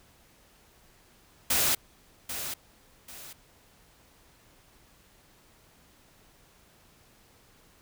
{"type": "noise with echo", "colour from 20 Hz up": "white", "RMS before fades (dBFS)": -25, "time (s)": [1.5, 1.75], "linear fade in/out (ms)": 5, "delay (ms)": 790, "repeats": 2, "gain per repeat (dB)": -10, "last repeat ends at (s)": 3.33, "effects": ["pink hiss -60 dBFS RMS until 7.81 s"]}